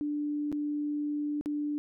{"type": "tone with dropouts", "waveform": "sine", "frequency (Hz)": 294.8, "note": "D4", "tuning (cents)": 7, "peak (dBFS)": -29, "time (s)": [0.01, 1.78], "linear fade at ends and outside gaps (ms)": 0, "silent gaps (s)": [[0.517, 0.526], [1.411, 1.459]], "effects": []}